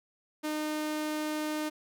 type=tone; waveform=sawtooth; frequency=305.6 Hz; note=D#4; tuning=31 cents flat; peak=-27 dBFS; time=0.43-1.7 s; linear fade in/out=20 ms; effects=none